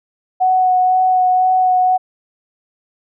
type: tone with vibrato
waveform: sine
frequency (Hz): 740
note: F#5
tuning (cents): 0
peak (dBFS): -10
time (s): 0.4-1.98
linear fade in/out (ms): 20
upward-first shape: sine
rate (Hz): 2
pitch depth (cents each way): 12
effects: none